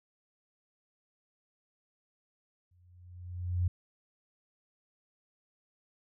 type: tone with exponential growth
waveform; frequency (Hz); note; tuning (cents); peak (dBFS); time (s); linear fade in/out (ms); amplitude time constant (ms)
sine; 89.1; F2; +35; -24; 2.71-3.68; 5; 210
effects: none